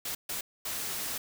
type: noise bursts at uneven times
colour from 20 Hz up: white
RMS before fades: -35 dBFS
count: 3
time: 0.05-0.15 / 0.29-0.41 / 0.65-1.18 s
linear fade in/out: 5 ms
effects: none